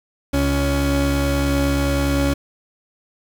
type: tone pair together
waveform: 30% pulse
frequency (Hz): 69.6 / 280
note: C#2 / C#4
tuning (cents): +8 / +18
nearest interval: 2 octaves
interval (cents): 2410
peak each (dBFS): -17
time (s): 0.33-2.34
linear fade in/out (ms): 10
effects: 8-bit